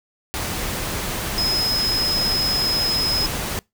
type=tone in noise; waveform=sine; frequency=5110 Hz; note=D#8; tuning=45 cents sharp; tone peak=-19 dBFS; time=1.38-3.26 s; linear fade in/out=0 ms; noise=pink; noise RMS=-26 dBFS; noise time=0.34-3.59 s; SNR=+4 dB; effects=noise-tail reverb RT60 0.2 s tail -25 dB re dry